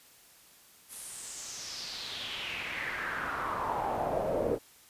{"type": "noise with band-pass filter sweep", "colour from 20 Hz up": "brown", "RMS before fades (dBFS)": -35, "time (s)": [0.88, 4.59], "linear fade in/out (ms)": 50, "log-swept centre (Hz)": [11000, 450], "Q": 3.7, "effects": ["white hiss -58 dBFS RMS until 4.89 s", "resampled to 32000 Hz"]}